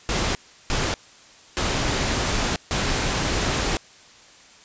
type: noise bursts at uneven times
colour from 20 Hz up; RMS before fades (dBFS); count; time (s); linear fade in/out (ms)
pink; -23; 4; 0.09-0.35 / 0.7-0.94 / 1.57-2.56 / 2.71-3.77; 0
effects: white hiss -49 dBFS RMS until 4.64 s + resampled to 16000 Hz